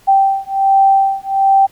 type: beating tone pair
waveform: sine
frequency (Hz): 780 / 781.3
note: G5 / G5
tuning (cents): -9 / -6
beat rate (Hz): 1.3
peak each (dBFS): -12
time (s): 0.07-1.67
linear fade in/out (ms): 20
effects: pink hiss -49 dBFS RMS until 1.71 s